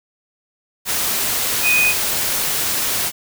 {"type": "tone in noise", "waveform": "sine", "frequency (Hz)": 2489, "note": "D#7", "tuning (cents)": 0, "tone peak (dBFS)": -13, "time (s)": [1.62, 1.94], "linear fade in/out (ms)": 50, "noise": "white", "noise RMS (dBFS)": -20, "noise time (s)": [0.85, 3.12], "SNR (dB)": 4, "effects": []}